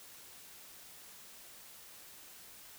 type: silence
effects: white hiss -54 dBFS RMS until 2.78 s